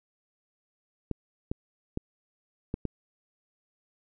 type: clicks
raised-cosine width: 3 ms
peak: -17 dBFS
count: 5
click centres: 1.113 / 1.515 / 1.974 / 2.741 / 2.853 s
effects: none